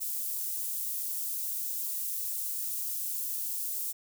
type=high-pass noise; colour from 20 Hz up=white; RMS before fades=-34 dBFS; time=0-3.93 s; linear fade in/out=20 ms; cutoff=9900 Hz; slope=12 dB/octave; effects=none